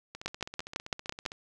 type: two click trains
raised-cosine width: 0.2 ms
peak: -24 / -13 dBFS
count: 19 / 7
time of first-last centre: 0.15-1.319 / 0.26-1.262 s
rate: 15.4 / 5.99 Hz
effects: none

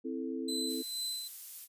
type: chord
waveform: sine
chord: A minor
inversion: first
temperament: equal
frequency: 261.6 / 329.6 / 440 Hz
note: C4 / E4 / A4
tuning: 0 / 0 / 0 cents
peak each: -37 / -39 / -41 dBFS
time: 0.04-0.83 s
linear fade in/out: 20 ms
type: tone with tremolo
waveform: 30% pulse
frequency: 4034 Hz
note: B7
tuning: 36 cents sharp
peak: -31 dBFS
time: 0.48-1.28 s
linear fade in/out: 5 ms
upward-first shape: sine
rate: 2.2 Hz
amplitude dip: 55%
type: noise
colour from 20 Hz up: violet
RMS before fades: -43 dBFS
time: 0.66-1.68 s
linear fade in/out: 50 ms
effects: resampled to 32000 Hz

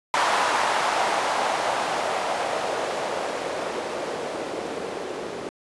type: noise with low-pass filter sweep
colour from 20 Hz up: violet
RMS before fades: -26 dBFS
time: 0.14-5.49 s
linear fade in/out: 0 ms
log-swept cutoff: 940 to 390 Hz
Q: 1.9
effects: resampled to 24000 Hz

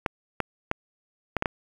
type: clicks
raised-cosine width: 0.5 ms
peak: -9 dBFS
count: 6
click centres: 0.062 / 0.403 / 0.714 / 1.367 / 1.424 / 1.458 s
effects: 7-bit

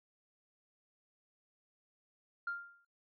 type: tone with exponential decay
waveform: sine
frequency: 1396.9 Hz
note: F6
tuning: in tune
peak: -32 dBFS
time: 2.47-2.85 s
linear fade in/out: 5 ms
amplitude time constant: 82 ms
effects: noise-tail reverb RT60 0.3 s tail -26 dB re dry + tanh soft clip ceiling -30 dBFS

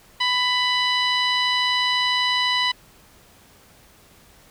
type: tone with low-pass filter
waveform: 15% pulse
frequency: 994 Hz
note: B5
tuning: 11 cents sharp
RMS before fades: -21 dBFS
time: 0.2-2.72 s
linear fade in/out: 10 ms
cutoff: 4200 Hz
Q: 1.8
effects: pink hiss -52 dBFS RMS until 4.5 s

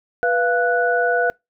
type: tone cluster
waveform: sine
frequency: 489.3 / 691 / 1478 Hz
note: B4 / F5 / F#6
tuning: -16 / -19 / -2 cents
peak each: -20 dBFS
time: 0.23-1.3 s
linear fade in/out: 0 ms
effects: noise-tail reverb RT60 0.2 s tail -26 dB re dry

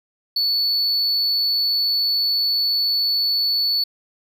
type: tone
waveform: triangle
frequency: 4447 Hz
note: C#8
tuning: 5 cents sharp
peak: -16 dBFS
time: 0.36-3.84 s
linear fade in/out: 5 ms
effects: none

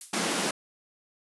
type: noise with exponential decay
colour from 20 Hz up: violet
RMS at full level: -33 dBFS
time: 0.01-0.28 s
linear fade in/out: 2 ms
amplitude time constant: 58 ms
type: high-pass noise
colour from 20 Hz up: pink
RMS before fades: -28 dBFS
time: 0.13-0.51 s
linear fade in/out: 5 ms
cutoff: 170 Hz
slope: 48 dB/octave
effects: resampled to 24000 Hz

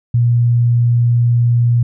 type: tone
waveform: sine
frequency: 119.4 Hz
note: A#2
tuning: 42 cents sharp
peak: -9 dBFS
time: 0.14-1.83 s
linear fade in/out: 5 ms
effects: none

